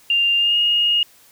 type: tone with pitch glide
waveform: sine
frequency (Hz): 2794 to 2858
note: F7 to F7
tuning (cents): 0 to +39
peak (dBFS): -14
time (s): 0.1-1.03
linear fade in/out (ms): 2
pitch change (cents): +39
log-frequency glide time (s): 0.37-0.57
effects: white hiss -51 dBFS RMS until 1.31 s